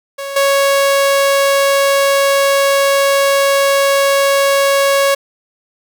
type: tone with level steps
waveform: sawtooth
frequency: 554.4 Hz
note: C#5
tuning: in tune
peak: -18 / -6 dBFS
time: 0.18-5.15 s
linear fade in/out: 10 ms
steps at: 0.36 s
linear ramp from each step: 5 ms
effects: none